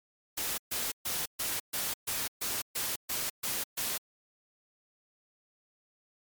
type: noise bursts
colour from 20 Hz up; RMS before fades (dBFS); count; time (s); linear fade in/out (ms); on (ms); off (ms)
white; -33; 11; 0.37-3.98; 10; 210; 130
effects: MP3 96 kbps